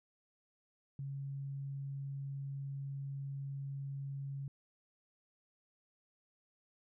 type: tone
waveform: sine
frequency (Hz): 138.3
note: C#3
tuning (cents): -4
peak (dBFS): -39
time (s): 0.99-4.48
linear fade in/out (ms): 2
effects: none